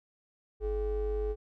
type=ring-modulated tone; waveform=triangle; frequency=186.4 Hz; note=F#3; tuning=13 cents sharp; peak=-24 dBFS; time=0.6-1.36 s; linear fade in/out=50 ms; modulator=237 Hz; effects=none